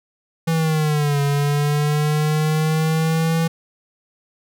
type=linear two-way sweep; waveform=square; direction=down then up; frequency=165 to 141.7 to 165 Hz; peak=-17 dBFS; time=0.47-3.48 s; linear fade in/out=10 ms; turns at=1.21 s; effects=none